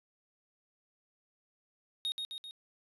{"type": "tone with echo", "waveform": "triangle", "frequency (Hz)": 3729, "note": "A#7", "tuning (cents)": 0, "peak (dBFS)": -30, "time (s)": [2.05, 2.12], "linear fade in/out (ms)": 0, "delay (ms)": 130, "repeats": 3, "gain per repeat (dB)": -4, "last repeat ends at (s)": 2.51, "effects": ["resampled to 32000 Hz"]}